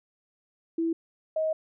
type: tone pair in turn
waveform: sine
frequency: 329.9 / 631.3 Hz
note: E4 / D#5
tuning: +1 / +25 cents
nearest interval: major seventh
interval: 1124 cents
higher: second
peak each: -24 dBFS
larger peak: neither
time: 0.78-0.93 / 1.36-1.53 s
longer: second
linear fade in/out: 5 ms
effects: none